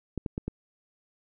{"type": "clicks", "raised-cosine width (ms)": 3, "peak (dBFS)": -18, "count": 4, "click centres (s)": [0.177, 0.262, 0.379, 0.48], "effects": []}